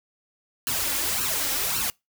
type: noise with flanger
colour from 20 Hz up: white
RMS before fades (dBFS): -26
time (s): 0.67-1.9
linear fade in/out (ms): 0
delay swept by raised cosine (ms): 0.7 to 3.7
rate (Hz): 1.8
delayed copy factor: +0.75
effects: noise-tail reverb RT60 0.2 s tail -25 dB re dry